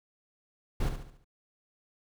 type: noise with echo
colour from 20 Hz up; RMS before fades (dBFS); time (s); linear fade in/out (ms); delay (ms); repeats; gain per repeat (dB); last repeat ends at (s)
brown; -28; 0.8-0.89; 5; 71; 5; -7; 1.245
effects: none